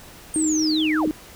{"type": "linear sweep", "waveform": "sine", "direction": "down", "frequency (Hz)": [8880, 154.1], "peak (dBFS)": -23, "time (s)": [0.34, 1.08], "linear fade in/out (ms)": 2}
{"type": "tone with vibrato", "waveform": "sine", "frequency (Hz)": 311.1, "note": "D#4", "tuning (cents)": 0, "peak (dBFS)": -19, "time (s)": [0.36, 1.11], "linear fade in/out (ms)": 0, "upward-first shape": "square", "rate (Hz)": 5, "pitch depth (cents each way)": 11}
{"effects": ["pink hiss -44 dBFS RMS until 1.35 s"]}